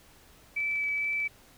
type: tone with vibrato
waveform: sine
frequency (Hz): 2306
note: D7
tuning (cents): -32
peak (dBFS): -27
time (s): 0.56-1.28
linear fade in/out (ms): 10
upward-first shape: sine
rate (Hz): 2.2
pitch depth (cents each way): 9
type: clicks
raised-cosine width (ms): 0.2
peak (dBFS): -35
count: 10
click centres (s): 0.604 / 0.714 / 0.758 / 0.839 / 0.886 / 0.981 / 1.045 / 1.131 / 1.202 / 1.255
effects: pink hiss -57 dBFS RMS until 1.57 s